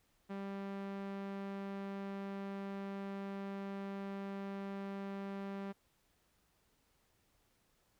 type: tone with low-pass filter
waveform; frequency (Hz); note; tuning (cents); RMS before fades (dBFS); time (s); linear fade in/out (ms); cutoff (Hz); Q
sawtooth; 197; G3; +9; -43; 0.29-5.73; 20; 2400; 0.59
effects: pink hiss -75 dBFS RMS until 7.99 s